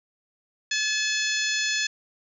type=harmonic tone with a mistuned harmonic; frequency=859 Hz; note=A5; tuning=42 cents flat; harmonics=2 / 3 / 4 / 5 / 6 / 7 / 8; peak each=-28 / -30 / -31 / -32 / -33 / -33 / -34 dBFS; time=0.71-1.87 s; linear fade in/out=5 ms; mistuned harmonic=7; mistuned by=+38 cents; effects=none